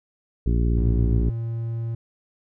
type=harmonic tone; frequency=58.27 Hz; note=A#1; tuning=in tune; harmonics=1 / 2 / 3 / 4 / 5 / 6 / 7; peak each=-19 / -25 / -29 / -31 / -33 / -35 / -36 dBFS; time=0.46-1.3 s; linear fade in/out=5 ms
type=tone with pitch glide; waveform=triangle; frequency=109 to 115.02 Hz; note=A2 to A#2; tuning=-16 to -23 cents; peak=-23 dBFS; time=0.77-1.95 s; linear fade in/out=5 ms; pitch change=+93 cents; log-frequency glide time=1.19-1.29 s
effects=none